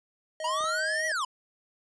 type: tone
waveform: square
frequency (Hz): 628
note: D#5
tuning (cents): +16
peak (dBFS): -34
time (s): 0.4-1.12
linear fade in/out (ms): 2
type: linear two-way sweep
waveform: square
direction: up then down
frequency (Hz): 932.3 to 1958 to 959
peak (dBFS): -28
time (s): 0.44-1.25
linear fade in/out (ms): 5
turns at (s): 1.07
type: clicks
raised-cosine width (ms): 1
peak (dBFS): -33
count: 2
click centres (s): 0.608 / 0.641
effects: resampled to 22050 Hz